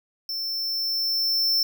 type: tone with level ramp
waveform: square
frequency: 5350 Hz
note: E8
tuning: 25 cents sharp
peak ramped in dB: -28 to -19 dBFS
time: 0.29-1.63 s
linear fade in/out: 2 ms
effects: none